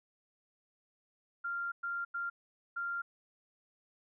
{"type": "tone bursts at uneven times", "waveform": "sine", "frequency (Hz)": 1391, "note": "F6", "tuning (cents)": -7, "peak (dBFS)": -34, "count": 4, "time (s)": [[1.44, 1.72], [1.83, 2.05], [2.14, 2.3], [2.76, 3.02]], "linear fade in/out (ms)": 10, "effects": []}